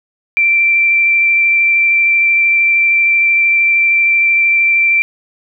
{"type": "tone with vibrato", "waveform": "sine", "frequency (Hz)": 2349, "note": "D7", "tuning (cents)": 0, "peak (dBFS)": -8, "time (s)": [0.37, 5.02], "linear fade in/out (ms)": 0, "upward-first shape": "triangle", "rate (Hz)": 13, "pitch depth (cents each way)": 11, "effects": []}